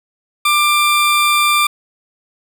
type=tone; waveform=20% pulse; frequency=1187 Hz; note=D6; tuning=18 cents sharp; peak=-6 dBFS; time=0.45-1.67 s; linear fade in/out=5 ms; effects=none